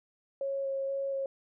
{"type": "tone with vibrato", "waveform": "sine", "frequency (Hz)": 546, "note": "C#5", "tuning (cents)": -26, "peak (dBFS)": -30, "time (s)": [0.41, 1.26], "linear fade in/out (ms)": 2, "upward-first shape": "square", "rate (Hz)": 2.1, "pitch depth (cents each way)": 9, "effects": []}